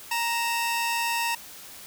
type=tone pair together; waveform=sawtooth; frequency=933.4 / 2640 Hz; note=A#5 / E7; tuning=+2 / +2 cents; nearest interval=octave + tritone; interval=1800 cents; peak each=-22 / -27 dBFS; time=0.11-1.35 s; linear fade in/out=5 ms; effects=white hiss -44 dBFS RMS until 1.86 s